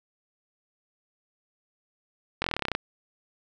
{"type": "slowing click train", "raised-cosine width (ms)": 0.3, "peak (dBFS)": -10, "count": 13, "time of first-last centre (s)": [2.42, 2.751], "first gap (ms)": 22, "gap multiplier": 1.04, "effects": []}